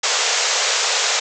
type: band-pass noise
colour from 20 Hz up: white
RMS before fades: -19 dBFS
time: 0.03-1.2 s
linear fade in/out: 10 ms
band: 410 to 7500 Hz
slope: 96 dB/octave
effects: none